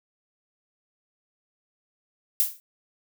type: noise with exponential decay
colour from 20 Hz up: violet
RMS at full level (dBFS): -18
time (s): 2.4-2.6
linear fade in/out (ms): 0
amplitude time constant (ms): 43
effects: none